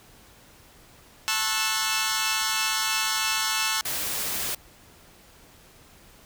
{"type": "chord", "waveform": "10% pulse", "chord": "F# minor seventh", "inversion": "first", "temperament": "equal with one note detuned", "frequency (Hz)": [880, 1085.9, 1318.5, 1480], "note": ["A5", "C#6", "E6", "F#6"], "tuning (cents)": [0, -36, 0, 0], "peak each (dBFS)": -21, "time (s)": [1.28, 3.81], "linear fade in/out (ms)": 0}
{"type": "noise", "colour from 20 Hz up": "white", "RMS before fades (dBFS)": -29, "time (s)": [3.85, 4.55], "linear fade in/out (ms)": 5}
{"effects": ["pink hiss -53 dBFS RMS until 6.25 s"]}